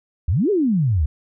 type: exponential two-way sweep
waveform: sine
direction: up then down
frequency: 67.4 to 439.3 to 67.4 Hz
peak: -15 dBFS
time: 0.28-1.06 s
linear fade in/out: 5 ms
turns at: 0.5 s
effects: none